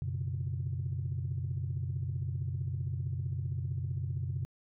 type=chord; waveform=sine; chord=F# suspended fourth; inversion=none; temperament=just; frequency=92.5 / 123.33 / 138.75 Hz; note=F#2 / B2 / C#3; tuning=0 / -2 / +2 cents; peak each=-35 / -36 / -36 dBFS; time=0.02-4.45 s; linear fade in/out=0 ms; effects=tanh soft clip ceiling -25 dBFS